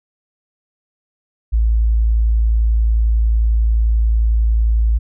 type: tone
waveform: sine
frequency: 55.6 Hz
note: A1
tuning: 19 cents sharp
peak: -11 dBFS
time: 1.52-4.99 s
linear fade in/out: 20 ms
effects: none